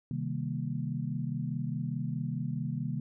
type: chord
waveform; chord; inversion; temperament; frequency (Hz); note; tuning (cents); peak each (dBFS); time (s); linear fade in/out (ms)
sine; C minor seventh; none; equal; 130.81 / 155.56 / 196 / 233.1; C3 / Eb3 / G3 / Bb3; 0 / 0 / 0 / 0; -35 / -35 / -40 / -38; 0.11-3; 2
effects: none